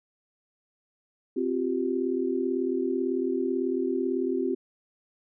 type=chord; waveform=sine; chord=C suspended fourth; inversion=none; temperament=equal with one note detuned; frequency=261.6 / 349.2 / 387.3 Hz; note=C4 / F4 / G4; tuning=0 / 0 / -21 cents; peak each=-29 dBFS; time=1.36-4.55 s; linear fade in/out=10 ms; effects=none